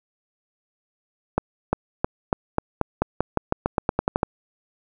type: accelerating click train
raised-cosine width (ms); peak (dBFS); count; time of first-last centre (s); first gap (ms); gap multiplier
1; -5; 17; 1.38-4.231; 350; 0.9
effects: none